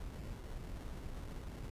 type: noise with sample-and-hold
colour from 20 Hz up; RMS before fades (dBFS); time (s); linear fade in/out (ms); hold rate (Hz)
brown; -45; 0-1.7; 5; 2450
effects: resampled to 32000 Hz